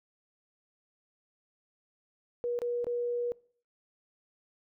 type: tone with dropouts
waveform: sine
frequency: 481.3 Hz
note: B4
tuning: 45 cents flat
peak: -29 dBFS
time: 2.44-3.32 s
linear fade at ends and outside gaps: 0 ms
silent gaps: 2.59-2.618 / 2.844-2.868 s
effects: noise-tail reverb RT60 0.5 s tail -24 dB re dry